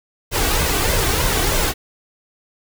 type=noise with flanger; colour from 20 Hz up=pink; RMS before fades=-18 dBFS; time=0.31-1.74 s; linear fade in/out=50 ms; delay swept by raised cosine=1.9 to 2.66 ms; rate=3.2 Hz; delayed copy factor=+0.55; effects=none